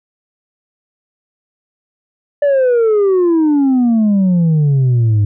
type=exponential sweep; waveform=sine; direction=down; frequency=587.3 to 100.9 Hz; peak=-6 dBFS; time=2.42-5.25 s; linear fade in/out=5 ms; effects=tanh soft clip ceiling -8 dBFS